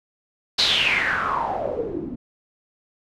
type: noise with low-pass filter sweep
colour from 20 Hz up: white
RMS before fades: -23 dBFS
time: 0.58-2.16 s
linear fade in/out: 10 ms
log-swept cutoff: 4400 to 240 Hz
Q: 7
effects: none